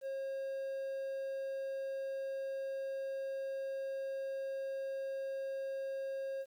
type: tone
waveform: triangle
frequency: 540 Hz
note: C#5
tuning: 45 cents flat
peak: -35 dBFS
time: 0.01-6.46 s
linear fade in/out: 50 ms
effects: 11-bit